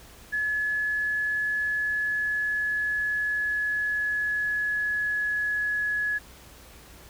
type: tone with pitch glide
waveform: sine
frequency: 1705 to 1691.3 Hz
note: G#6 to G#6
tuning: +45 to +31 cents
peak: -24 dBFS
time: 0.32-6.19 s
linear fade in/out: 20 ms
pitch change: -14 cents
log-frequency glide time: 1.72-5.67 s
effects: added 60 Hz sine -53 dBFS peak until 7.09 s + pink hiss -50 dBFS RMS until 7.09 s